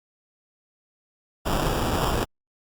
pink noise with sample-and-hold, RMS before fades -24 dBFS, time 1.45-2.25 s, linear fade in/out 20 ms, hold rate 2100 Hz, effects Opus 48 kbps

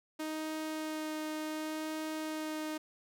sawtooth tone with vibrato, 311.1 Hz, D#4, in tune, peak -32 dBFS, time 0.19-2.78 s, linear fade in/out 10 ms, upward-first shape sine, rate 0.68 Hz, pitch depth 10 cents each way, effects none

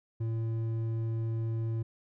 sine tone with hard clipping, 113.1 Hz, A2, 48 cents sharp, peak -31 dBFS, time 0.2-1.83 s, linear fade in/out 10 ms, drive 6 dB, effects none

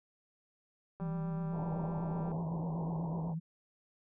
sine tone with vibrato, 164.9 Hz, E3, 1 cent sharp, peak -34 dBFS, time 1-3.4 s, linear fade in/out 20 ms, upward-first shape sine, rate 8 Hz, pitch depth 65 cents each way
click train, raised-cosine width 1 ms, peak -34 dBFS, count 259, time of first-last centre 1-2.316 s, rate 196 Hz
white low-pass noise, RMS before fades -44 dBFS, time 1.51-3.35 s, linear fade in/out 50 ms, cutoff 1000 Hz, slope 96 dB/octave
effects none

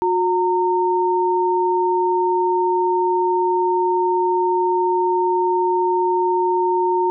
sine tone pair together, 361.4 / 917.3 Hz, F#4 / A#5, -41 / -28 cents, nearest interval octave + major third, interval 1613 cents, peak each -18 dBFS, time 0.02-7.1 s, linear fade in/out 0 ms, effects none

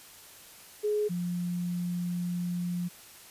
sine tone pair in turn, 420 / 176.09 Hz, G#4 / F3, +19 / +15 cents, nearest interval octave + minor third, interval 1504 cents, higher first, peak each -25 / -29 dBFS, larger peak first, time 0.83-1.09 / 1.09-2.89 s, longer second, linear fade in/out 20 ms, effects white hiss -51 dBFS RMS until 3.3 s + resampled to 32000 Hz

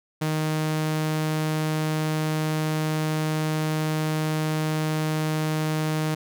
sawtooth tone, 155.56 Hz, D#3, in tune, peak -19 dBFS, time 0.21-6.15 s, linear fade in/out 10 ms, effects none

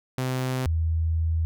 sawtooth / sine tone pair in turn, 128.9 / 81.2 Hz, C3 / E2, -26 / -26 cents, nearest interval minor sixth, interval 800 cents, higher first, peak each -21 dBFS, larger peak neither, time 0.18-0.66 / 0.66-1.45 s, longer second, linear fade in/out 0 ms, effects none

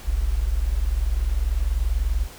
sine tone pair together, 41.79 / 62 Hz, E1 / B1, +24 / +7 cents, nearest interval perfect fifth, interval 683 cents, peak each -22 dBFS, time 0.04-2.28 s, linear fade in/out 50 ms, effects pink hiss -43 dBFS RMS until 2.38 s

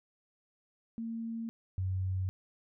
sine tone pair in turn, 228 / 93.78 Hz, A#3 / F#2, -38 / +24 cents, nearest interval octave + minor third, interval 1538 cents, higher first, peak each -35 / -30 dBFS, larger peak second, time 0.98-1.49 / 1.78-2.29 s, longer neither, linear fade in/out 0 ms, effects none

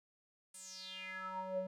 square tone with band-pass filter sweep, 187.8 Hz, F#3, 26 cents sharp, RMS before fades -44 dBFS, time 0.54-1.67 s, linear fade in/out 5 ms, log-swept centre 9300 to 430 Hz, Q 6.2, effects none

